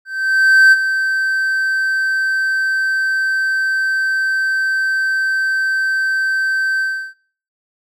triangle tone with ADSR envelope, 1551 Hz, G6, 19 cents flat, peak -3 dBFS, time 0.05-7.14 s, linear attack 670 ms, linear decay 32 ms, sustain -10 dB, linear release 340 ms, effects noise-tail reverb RT60 0.5 s tail -22 dB re dry

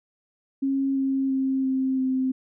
sine tone with pitch steps, 271.7 / 268.9 / 266.1 / 263.4 / 260.6 Hz, C#4 / C4 / C4 / C4 / C4, -35 / +47 / +29 / +12 / -7 cents, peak -21 dBFS, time 0.62-2.32 s, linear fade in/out 10 ms, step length 340 ms, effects none

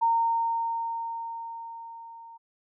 sine tone with level ramp, 920 Hz, A#5, 23 cents flat, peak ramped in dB -19 to -44 dBFS, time 0.01-2.38 s, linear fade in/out 20 ms, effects none

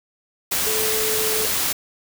sine tone in noise, 435.7 Hz, A4, 17 cents flat, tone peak -25 dBFS, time 0.66-1.46 s, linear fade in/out 10 ms, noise white, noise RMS -22 dBFS, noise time 0.51-1.73 s, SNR -6 dB, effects none

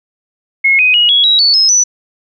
sine tone with pitch steps, 2168 / 2505 / 2894 / 3344 / 3863 / 4463 / 5156 / 5957 Hz, C#7 / D#7 / F#7 / G#7 / B7 / C#8 / E8 / F#8, -39 / +11 / -39 / +11 / -39 / +11 / -39 / +11 cents, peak -6 dBFS, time 0.64-1.84 s, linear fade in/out 10 ms, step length 150 ms, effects none

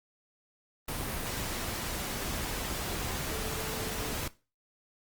sine tone in noise, 440 Hz, A4, in tune, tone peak -41 dBFS, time 3.31-4.14 s, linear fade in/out 5 ms, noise pink, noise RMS -35 dBFS, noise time 0.88-4.28 s, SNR -9 dB, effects noise-tail reverb RT60 0.3 s tail -18 dB re dry + Opus 32 kbps

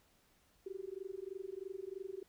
sine tone with amplitude modulation, 383.9 Hz, G4, 36 cents flat, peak -38 dBFS, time 0.66-2.23 s, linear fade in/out 5 ms, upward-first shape sine, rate 23.1 Hz, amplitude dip 100%, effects pink hiss -71 dBFS RMS until 2.28 s

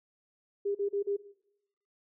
sine tone bursts, 402.8 Hz, G4, 47 cents sharp, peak -28 dBFS, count 4, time 0.65-1.167 s, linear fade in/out 10 ms, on 100 ms, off 39 ms, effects noise-tail reverb RT60 0.8 s tail -17 dB re dry

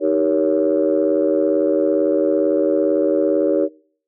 sine chord, Eb dominant seventh, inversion none, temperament just, 311.1 / 388.9 / 466.7 / 560 Hz, Eb4 / G4 / Bb4 / Db5, 0 / -14 / +2 / +18 cents, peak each -19 / -19 / -21 / -18 dBFS, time 0-3.69 s, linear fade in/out 50 ms, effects noise-tail reverb RT60 0.6 s tail -25 dB re dry + tanh soft clip ceiling -6 dBFS

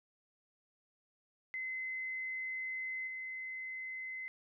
sine tone with level steps, 2050 Hz, C7, 36 cents flat, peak -37 / -40 dBFS, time 1.54-4.28 s, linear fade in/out 0 ms, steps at 3.07 s, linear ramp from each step 5 ms, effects none

